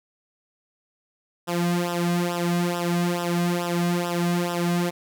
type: tone with flanger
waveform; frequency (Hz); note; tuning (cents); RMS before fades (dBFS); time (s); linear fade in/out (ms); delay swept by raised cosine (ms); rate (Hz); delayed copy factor
sawtooth; 174; F3; -6; -24; 1.47-4.91; 20; 0.45 to 2.25; 2.3; -0.85
effects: none